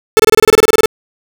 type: tone bursts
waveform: 45% pulse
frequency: 438.8 Hz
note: A4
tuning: 5 cents flat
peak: -4 dBFS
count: 14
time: 0.17-0.858 s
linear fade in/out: 0 ms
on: 25 ms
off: 26 ms
effects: none